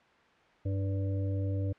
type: harmonic tone with a mistuned harmonic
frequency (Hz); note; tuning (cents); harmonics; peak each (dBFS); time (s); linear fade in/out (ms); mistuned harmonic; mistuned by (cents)
98; G2; 0; 1 / 3 / 5 / 6; -29 / -39 / -43 / -45; 0.65-1.73; 10; 6; -22
effects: white hiss -61 dBFS RMS until 1.78 s + low-pass 2000 Hz 12 dB/octave